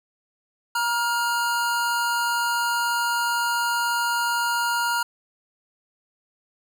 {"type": "tone pair together", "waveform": "square", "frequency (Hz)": [948, 1409], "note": ["A#5", "F6"], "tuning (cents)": [29, 15], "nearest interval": "perfect fifth", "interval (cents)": 686, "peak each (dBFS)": -25, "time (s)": [0.75, 5.03], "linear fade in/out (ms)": 5, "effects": []}